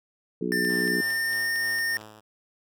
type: harmonic tone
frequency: 60.8 Hz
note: B1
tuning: 26 cents flat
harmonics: 3 / 4 / 5 / 6 / 7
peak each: -32 / -32 / -32 / -32 / -32 dBFS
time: 0.41-1.01 s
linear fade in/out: 5 ms
type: tone with pitch glide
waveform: square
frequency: 1791 to 1826.5 Hz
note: A6 to A#6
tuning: +30 to -36 cents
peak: -25 dBFS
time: 0.52-1.97 s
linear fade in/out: 0 ms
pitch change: +34 cents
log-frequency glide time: 0.83-1.47 s
type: click train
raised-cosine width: 0.2 ms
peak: -26 dBFS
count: 7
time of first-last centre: 0.65-2.014 s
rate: 4.4 Hz
type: tone with tremolo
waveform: 5% pulse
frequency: 107.5 Hz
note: A2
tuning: 40 cents flat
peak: -31 dBFS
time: 0.68-2.21 s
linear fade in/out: 20 ms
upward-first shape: sine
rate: 3.2 Hz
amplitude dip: 50%
effects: none